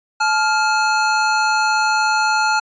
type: tone pair together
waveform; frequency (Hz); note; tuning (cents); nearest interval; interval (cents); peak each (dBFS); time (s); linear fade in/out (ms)
square; 863 / 1399.5; A5 / F6; -34 / +3; minor sixth; 837; -18; 0.2-2.6; 10
effects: resampled to 16000 Hz